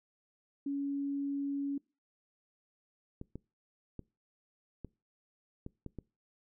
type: tone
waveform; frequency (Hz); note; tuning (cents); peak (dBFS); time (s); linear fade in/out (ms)
sine; 280.5; C#4; +21; -32; 0.66-1.78; 5
type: clicks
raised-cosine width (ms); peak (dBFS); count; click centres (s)
3; -29; 7; 3.214 / 3.356 / 3.993 / 4.847 / 5.664 / 5.863 / 5.987
effects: noise-tail reverb RT60 0.3 s tail -24 dB re dry